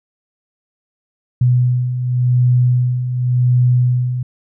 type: beating tone pair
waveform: sine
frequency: 123.6 / 124.5 Hz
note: B2 / B2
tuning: +2 / +14 cents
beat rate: 0.9 Hz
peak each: -19 / -12 dBFS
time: 1.41-4.23 s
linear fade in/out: 5 ms
effects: none